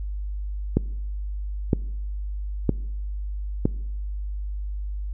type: click train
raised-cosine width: 3 ms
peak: -5 dBFS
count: 4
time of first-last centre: 0.77-3.655 s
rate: 1.04 Hz
effects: noise-tail reverb RT60 0.9 s tail -23 dB re dry + added 50 Hz sine -27 dBFS peak until 5.13 s